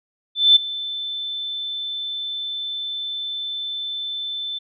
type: tone with ADSR envelope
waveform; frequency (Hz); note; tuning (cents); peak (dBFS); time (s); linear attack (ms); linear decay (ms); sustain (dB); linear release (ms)
sine; 3530; A7; +5; -7; 0.35-4.59; 210; 11; -18; 15
effects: none